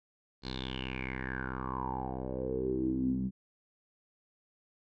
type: tone with low-pass filter sweep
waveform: 10% pulse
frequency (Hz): 64.6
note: C2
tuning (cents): -21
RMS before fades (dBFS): -35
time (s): 0.42-3.31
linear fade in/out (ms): 50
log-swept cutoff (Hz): 4400 to 200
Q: 8.4
effects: none